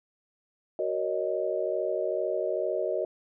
sine chord, D# minor seventh, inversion first, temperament just, 373.4 / 466.7 / 560 / 622.3 Hz, F#4 / A#4 / C#5 / D#5, +16 / +2 / +18 / 0 cents, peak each -32 / -33 / -33 / -30 dBFS, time 0.79-3.05 s, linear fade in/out 2 ms, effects none

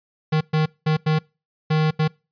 square tone bursts at uneven times, 155.7 Hz, D#3, 2 cents sharp, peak -17 dBFS, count 6, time 0.32-0.41 / 0.53-0.66 / 0.86-0.97 / 1.06-1.19 / 1.7-1.91 / 1.99-2.08 s, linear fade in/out 10 ms, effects noise-tail reverb RT60 0.3 s tail -25 dB re dry + resampled to 11025 Hz

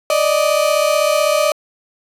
35% pulse tone pair together, 585.1 / 621 Hz, D5 / D#5, -7 / -3 cents, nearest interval minor second, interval 104 cents, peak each -14 dBFS, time 0.1-1.52 s, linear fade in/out 2 ms, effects resampled to 32000 Hz

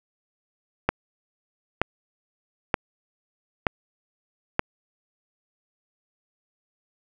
click train, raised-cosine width 0.5 ms, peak -4 dBFS, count 5, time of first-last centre 0.89-4.594 s, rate 1.08 Hz, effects none

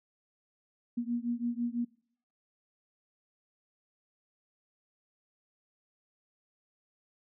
sine beating tone pair, 235.7 / 241.7 Hz, A#3 / B3, +19 / -37 cents, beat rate 6 Hz, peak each -33 / -34 dBFS, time 0.97-1.85 s, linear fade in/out 10 ms, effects noise-tail reverb RT60 0.6 s tail -23 dB re dry

